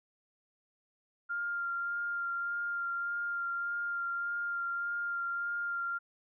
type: tone with vibrato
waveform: sine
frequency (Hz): 1396.9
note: F6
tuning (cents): 0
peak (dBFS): -32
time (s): 1.29-5.99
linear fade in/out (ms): 20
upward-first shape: sine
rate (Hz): 1.7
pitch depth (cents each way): 14
effects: none